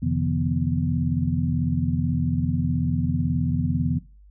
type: tone cluster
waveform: sine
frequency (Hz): 86.5 / 131 / 150.8 / 169 / 244.7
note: F2 / C3 / D3 / E3 / B3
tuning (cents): -16 / +2 / +46 / +43 / -16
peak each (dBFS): -27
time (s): 0.02-3.99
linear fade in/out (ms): 10
effects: noise-tail reverb RT60 0.3 s tail -18 dB re dry + added 50 Hz sine -47 dBFS peak until 4.3 s